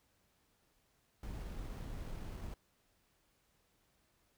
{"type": "noise with sample-and-hold", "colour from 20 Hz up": "brown", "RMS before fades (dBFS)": -44, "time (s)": [1.23, 2.54], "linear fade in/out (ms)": 2, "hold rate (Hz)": 7350, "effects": ["pink hiss -75 dBFS RMS until 4.37 s"]}